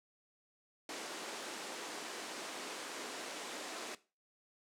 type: band-pass noise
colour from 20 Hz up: pink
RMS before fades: -45 dBFS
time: 0.89-3.95 s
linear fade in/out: 2 ms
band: 280 to 9000 Hz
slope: 24 dB/octave
effects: noise-tail reverb RT60 0.3 s tail -17 dB re dry